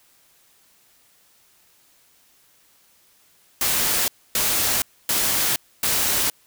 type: noise bursts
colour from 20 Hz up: white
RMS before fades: -21 dBFS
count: 4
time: 3.61-6.3 s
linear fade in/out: 2 ms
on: 470 ms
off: 270 ms
effects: white hiss -58 dBFS RMS until 6.46 s